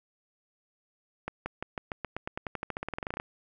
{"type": "accelerating click train", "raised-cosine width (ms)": 0.5, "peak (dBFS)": -18, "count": 24, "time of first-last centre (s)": [1.28, 3.199], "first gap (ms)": 180, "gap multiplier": 0.92, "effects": []}